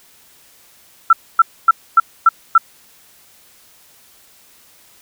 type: tone bursts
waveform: sine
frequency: 1340 Hz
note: E6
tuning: 28 cents sharp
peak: -4 dBFS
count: 6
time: 1.1-2.58 s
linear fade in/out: 5 ms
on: 30 ms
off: 260 ms
effects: white hiss -49 dBFS RMS until 5.01 s